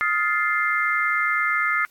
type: chord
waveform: sine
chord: F dominant seventh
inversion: third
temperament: just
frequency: 1257.2 / 1396.9 / 1746.1 / 2095 Hz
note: Eb6 / F6 / A6 / C7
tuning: +18 / 0 / -14 / +2 cents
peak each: -25 / -26 / -26 / -23 dBFS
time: 0.01-1.85 s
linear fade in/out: 0 ms
effects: white hiss -58 dBFS RMS until 1.9 s + AAC 64 kbps